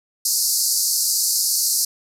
pink band-pass noise, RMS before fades -20 dBFS, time 0.25-1.85 s, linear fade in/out 5 ms, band 4400 to 14000 Hz, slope 96 dB/octave, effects none

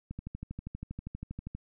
click train, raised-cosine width 5 ms, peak -26 dBFS, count 19, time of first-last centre 0.11-1.55 s, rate 12.5 Hz, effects none

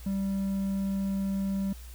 triangle tone, 195.1 Hz, G3, 8 cents flat, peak -25 dBFS, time 0.06-1.73 s, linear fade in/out 5 ms, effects added 60 Hz sine -42 dBFS peak until 1.94 s + white hiss -53 dBFS RMS until 1.94 s

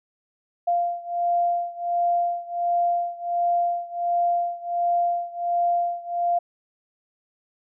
sine beating tone pair, 695 / 696.4 Hz, F5 / F5, -9 / -5 cents, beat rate 1.4 Hz, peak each -23 / -25 dBFS, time 0.67-6.39 s, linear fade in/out 10 ms, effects none

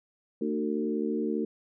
harmonic tone with a mistuned harmonic, 75.2 Hz, D2, 42 cents sharp, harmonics 3 / 4 / 5 / 6, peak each -31 / -32 / -33 / -34 dBFS, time 0.41-1.45 s, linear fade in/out 5 ms, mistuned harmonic 5, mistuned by -15 cents, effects none

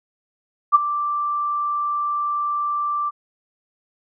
sine tone with ADSR envelope, 1174.7 Hz, D6, in tune, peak -6 dBFS, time 0.72-3.11 s, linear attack 30 ms, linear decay 21 ms, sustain -14 dB, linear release 29 ms, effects none

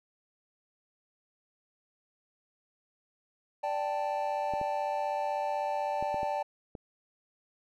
triangle chord, D suspended fourth, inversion none, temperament equal, 587.3 / 784 / 880 Hz, D5 / G5 / A5, 0 / 0 / 0 cents, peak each -32 dBFS, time 3.63-6.43 s, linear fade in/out 10 ms
clicks, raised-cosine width 2 ms, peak -27 dBFS, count 6, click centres 4.537 / 4.614 / 6.026 / 6.144 / 6.231 / 6.752 s
effects none

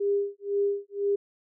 sine tone with tremolo, 402.8 Hz, G4, 47 cents sharp, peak -21 dBFS, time 0-1.16 s, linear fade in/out 10 ms, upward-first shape sine, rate 2 Hz, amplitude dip 100%, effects none

